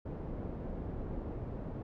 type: low-pass noise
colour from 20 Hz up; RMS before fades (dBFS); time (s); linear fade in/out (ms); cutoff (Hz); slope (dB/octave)
pink; -40; 0.05-1.83; 10; 520; 12
effects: none